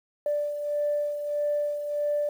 sine beating tone pair, 587.3 / 588.9 Hz, D5 / D5, 0 / +5 cents, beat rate 1.6 Hz, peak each -25 / -33 dBFS, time 0.26-2.29 s, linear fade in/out 2 ms, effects tanh soft clip ceiling -18 dBFS + 9-bit

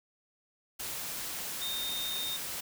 sine tone in noise, 3673 Hz, A#7, 26 cents flat, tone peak -34 dBFS, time 1.61-2.37 s, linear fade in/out 10 ms, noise white, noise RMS -38 dBFS, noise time 0.79-2.61 s, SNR +1 dB, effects none

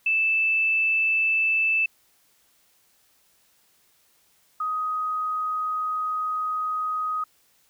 sine tone pair in turn, 2637 / 1253.5 Hz, E7 / D#6, 0 / +12 cents, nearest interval octave + minor second, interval 1288 cents, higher first, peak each -19 / -24 dBFS, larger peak first, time 0.06-1.86 / 4.6-7.24 s, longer second, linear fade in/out 5 ms, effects white hiss -63 dBFS RMS until 7.69 s

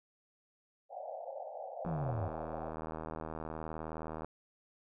white band-pass noise, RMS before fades -44 dBFS, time 0.89-2.73 s, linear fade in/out 50 ms, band 510 to 800 Hz, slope 96 dB/octave
click train, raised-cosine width 1 ms, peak -27 dBFS, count 191, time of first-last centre 1.85-4.246 s, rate 79.3 Hz
sine linear sweep, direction down, 174.61 to 87.9 Hz, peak -34 dBFS, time 1.86-2.28 s, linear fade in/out 5 ms
effects none

